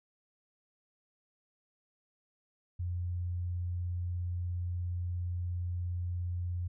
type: tone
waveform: sine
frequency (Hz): 88.3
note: F2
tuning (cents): +20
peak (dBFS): -32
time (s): 2.79-6.68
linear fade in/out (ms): 10
effects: none